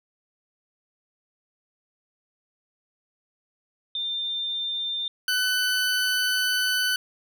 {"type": "tone pair in turn", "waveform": ["sine", "20% pulse"], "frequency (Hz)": [3596, 1501.1], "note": ["A7", "F#6"], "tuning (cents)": [37, 25], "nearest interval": "octave + minor third", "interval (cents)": 1512, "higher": "first", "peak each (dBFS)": [-26, -17], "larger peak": "second", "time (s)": [[3.95, 5.08], [5.28, 6.96]], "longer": "second", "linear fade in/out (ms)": 2, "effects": []}